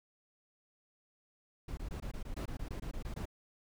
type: noise bursts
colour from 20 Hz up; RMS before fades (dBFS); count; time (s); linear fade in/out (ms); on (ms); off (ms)
brown; -40; 14; 1.68-3.255; 5; 93; 21
effects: none